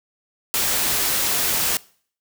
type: noise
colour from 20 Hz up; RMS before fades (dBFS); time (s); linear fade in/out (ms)
white; -21; 0.54-1.77; 0
effects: noise-tail reverb RT60 0.5 s tail -22 dB re dry